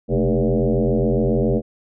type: tone with frequency modulation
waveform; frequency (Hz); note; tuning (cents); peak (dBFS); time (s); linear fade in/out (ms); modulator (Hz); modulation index
sine; 134.8; C#3; -48; -15; 0.08-1.62; 50; 87.2; 4.9
effects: none